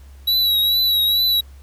square tone with vibrato, 3900 Hz, B7, 23 cents flat, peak -15 dBFS, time 0.27-1.41 s, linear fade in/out 10 ms, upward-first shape triangle, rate 2.3 Hz, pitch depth 52 cents each way, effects added 68 Hz sine -39 dBFS peak until 1.62 s + pink hiss -54 dBFS RMS until 1.62 s

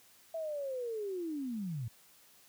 sine linear sweep, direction down, 663 to 106.1 Hz, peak -35 dBFS, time 0.34-1.88 s, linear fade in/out 5 ms, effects white hiss -62 dBFS RMS until 2.48 s + high-pass 60 Hz 12 dB/octave

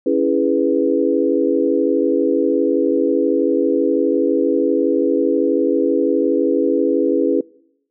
sine chord, C# minor seventh, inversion none, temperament equal, 277.2 / 329.6 / 415.3 / 493.9 Hz, C#4 / E4 / G#4 / B4, 0 / 0 / 0 / 0 cents, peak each -19 dBFS, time 0.06-7.41 s, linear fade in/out 5 ms, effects noise-tail reverb RT60 0.8 s tail -25 dB re dry

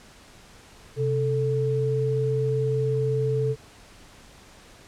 sine tone pair together, 130.81 / 440 Hz, C3 / A4, 0 / 0 cents, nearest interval octave + major sixth, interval 2100 cents, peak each -24 dBFS, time 0.96-3.56 s, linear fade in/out 50 ms, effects pink hiss -50 dBFS RMS until 4.87 s + low-pass 9000 Hz 12 dB/octave

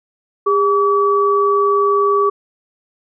sine tone pair together, 404.7 / 1144.7 Hz, G#4 / D6, -45 / -45 cents, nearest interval octave + tritone, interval 1800 cents, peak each -14 dBFS, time 0.46-2.3 s, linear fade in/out 10 ms, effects none

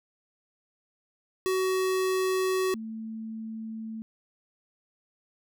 square / sine tone pair in turn, 375 / 221.9 Hz, F#4 / A3, +23 / +15 cents, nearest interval major sixth, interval 908 cents, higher first, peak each -25 / -34 dBFS, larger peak first, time 1.46-2.74 / 2.74-4.02 s, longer neither, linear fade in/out 0 ms, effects none

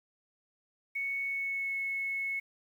sine tone with pitch glide, 2217 to 2195 Hz, C#7 to C#7, 0 to -18 cents, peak -31 dBFS, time 0.95-2.4 s, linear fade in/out 10 ms, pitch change -18 cents, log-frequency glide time 1.24-1.75 s, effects 10-bit

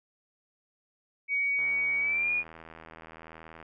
sine tone with pitch glide, 2252 to 2442 Hz, C#7 to D#7, +27 to -33 cents, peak -25 dBFS, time 1.28-2.44 s, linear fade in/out 50 ms, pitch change +140 cents, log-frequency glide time 1.99-2.33 s
click train, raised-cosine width 0.5 ms, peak -31 dBFS, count 166, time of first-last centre 1.59-3.627 s, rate 81 Hz
effects none

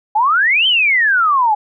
sine exponential two-way sweep, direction up then down, 816 to 3163 to 816 Hz, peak -10 dBFS, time 0.15-1.55 s, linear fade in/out 10 ms, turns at 0.67 s, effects none

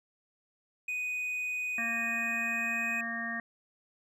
triangle tone with pitch glide, 2489 to 2506 Hz, D#7 to D#7, 0 to +12 cents, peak -30 dBFS, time 0.88-3.01 s, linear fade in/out 5 ms, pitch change +12 cents, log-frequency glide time 2.06-2.83 s
harmonic tone, 230.9 Hz, A#3, 16 cents flat, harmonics 1 / 3 / 5 / 7 / 8, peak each -40 / -43 / -44 / -41 / -35 dBFS, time 1.78-3.4 s, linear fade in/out 2 ms
effects none

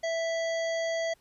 harmonic tone, 659.3 Hz, E5, in tune, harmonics 1 / 3 / 5 / 7 / 9 / 10, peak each -28 / -36 / -43 / -45 / -50 / -46 dBFS, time 0.03-1.14 s, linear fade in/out 10 ms, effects pink hiss -66 dBFS RMS until 1.2 s + resampled to 32000 Hz

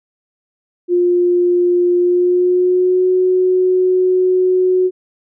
sine tone with pitch glide, 353.6 to 368.4 Hz, F4 to F#4, +22 to -7 cents, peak -10 dBFS, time 0.88-4.91 s, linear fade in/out 50 ms, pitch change +71 cents, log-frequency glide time 1.98-3.08 s, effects none

